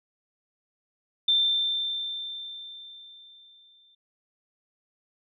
sine tone with exponential decay, 3569 Hz, A7, 24 cents sharp, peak -18 dBFS, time 1.28-3.95 s, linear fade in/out 5 ms, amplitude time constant 580 ms, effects none

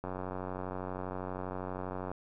click train, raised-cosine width 1 ms, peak -24 dBFS, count 193, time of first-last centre 0.04-2.116 s, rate 92.5 Hz, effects none

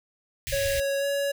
pink band-stop noise, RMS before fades -32 dBFS, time 0.47-0.8 s, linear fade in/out 0 ms, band 140 to 1700 Hz, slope 96 dB/octave
square tone with pitch glide, 554.4 to 562.5 Hz, C#5 to C#5, 0 to +25 cents, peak -25 dBFS, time 0.52-1.32 s, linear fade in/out 10 ms, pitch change +25 cents, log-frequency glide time 0.99-1.05 s
effects none

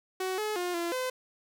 sawtooth tone with pitch steps, 374.2 / 426.4 / 356 / 341.6 / 511 Hz, F#4 / G#4 / F4 / F4 / C5, +20 / +46 / +33 / -38 / -41 cents, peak -26 dBFS, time 0.2-1.1 s, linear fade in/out 5 ms, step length 180 ms, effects none

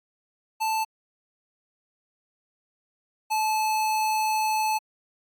square tone pair in turn, 880 / 866.9 Hz, A5 / A5, 0 / -26 cents, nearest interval unison, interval 26 cents, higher first, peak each -24 / -23 dBFS, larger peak second, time 0.6-0.85 / 3.3-4.79 s, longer second, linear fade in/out 20 ms, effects AAC 64 kbps

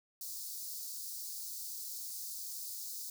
white high-pass noise, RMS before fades -43 dBFS, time 0.21-3.1 s, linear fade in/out 2 ms, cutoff 4300 Hz, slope 48 dB/octave, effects none

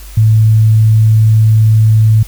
sine tone, 109.7 Hz, A2, 5 cents flat, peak -4 dBFS, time 0.17-2.23 s, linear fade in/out 5 ms, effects added 50 Hz sine -28 dBFS peak until 2.27 s + white hiss -37 dBFS RMS until 2.27 s

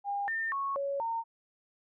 sine tone with pitch steps, 806 / 1806 / 1103 / 558 / 915 Hz, G5 / A6 / C#6 / C#5 / A#5, +48 / +45 / -9 / +11 / -32 cents, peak -30 dBFS, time 0.04-1.24 s, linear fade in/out 50 ms, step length 240 ms, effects none

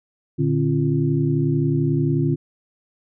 sine tone cluster, 115.1 / 146.4 / 268.3 / 344.3 Hz, A#2 / D3 / C4 / F4, -22 / -5 / +44 / -25 cents, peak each -26 / -19 / -24 / -24 dBFS, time 0.38-2.36 s, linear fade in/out 20 ms, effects none

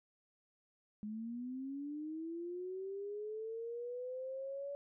sine linear sweep, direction up, 207.7 to 570 Hz, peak -40 dBFS, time 1.03-4.75 s, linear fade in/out 0 ms, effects none

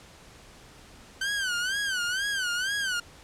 sawtooth tone with vibrato, 1530 Hz, G6, 42 cents flat, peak -23 dBFS, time 1.21-3 s, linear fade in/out 5 ms, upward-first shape sine, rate 2.1 Hz, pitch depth 140 cents each way, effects pink hiss -51 dBFS RMS until 3.23 s + low-pass 9000 Hz 12 dB/octave

